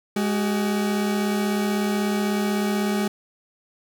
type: tone pair together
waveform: 40% pulse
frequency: 207.7 / 379.2 Hz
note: G#3 / F#4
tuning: 0 / +43 cents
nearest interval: minor seventh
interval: 1043 cents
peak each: -21 / -27 dBFS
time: 0.16-3.08 s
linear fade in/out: 5 ms
effects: none